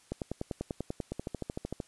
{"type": "two click trains", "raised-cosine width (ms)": 2, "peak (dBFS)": [-21, -20], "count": [10, 10], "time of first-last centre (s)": [[1.12, 1.802], [0.12, 1.002]], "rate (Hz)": [13.2, 10.2], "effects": ["white hiss -62 dBFS RMS until 1.87 s", "resampled to 24000 Hz"]}